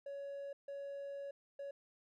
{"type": "tone bursts at uneven times", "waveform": "triangle", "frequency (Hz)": 560, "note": "C#5", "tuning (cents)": 18, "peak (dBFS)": -40, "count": 3, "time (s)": [[0.06, 0.53], [0.68, 1.31], [1.59, 1.71]], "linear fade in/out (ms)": 5, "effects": ["tanh soft clip ceiling -36 dBFS"]}